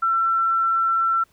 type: tone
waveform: sine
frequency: 1346 Hz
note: E6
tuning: 36 cents sharp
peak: -17 dBFS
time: 0.02-1.24 s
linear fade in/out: 10 ms
effects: pink hiss -61 dBFS RMS until 1.32 s